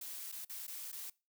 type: noise with dropouts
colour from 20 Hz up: blue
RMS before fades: -45 dBFS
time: 0.01-1.1 s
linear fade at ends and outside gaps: 5 ms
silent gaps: 0.318-0.323 / 0.449-0.495 / 0.669-0.678 / 0.918-0.926 s
effects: noise-tail reverb RT60 0.3 s tail -23 dB re dry